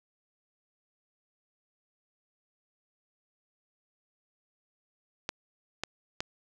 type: clicks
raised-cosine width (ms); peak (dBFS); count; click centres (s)
0.2; -14; 3; 5.291 / 5.836 / 6.205
effects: none